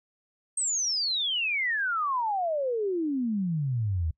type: exponential sweep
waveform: sine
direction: down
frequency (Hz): 8460 to 75.9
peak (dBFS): -25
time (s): 0.57-4.11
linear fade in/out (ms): 5
effects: noise-tail reverb RT60 0.1 s tail -24 dB re dry